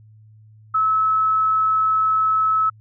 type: tone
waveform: sine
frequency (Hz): 1297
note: E6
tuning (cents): -28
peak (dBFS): -15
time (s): 0.74-2.7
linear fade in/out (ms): 10
effects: added 108 Hz sine -45 dBFS peak until 2.8 s